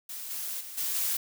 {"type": "noise with level steps", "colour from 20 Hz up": "blue", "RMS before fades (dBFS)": [-39, -35, -42, -31, -29], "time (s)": [0.09, 1.17], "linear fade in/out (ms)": 5, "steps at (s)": [0.3, 0.6, 0.77, 0.94], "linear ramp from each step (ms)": 10, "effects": []}